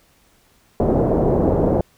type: low-pass noise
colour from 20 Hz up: white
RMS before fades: -17 dBFS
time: 0.8-1.81 s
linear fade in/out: 2 ms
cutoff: 600 Hz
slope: 24 dB/octave
effects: pink hiss -57 dBFS RMS until 1.97 s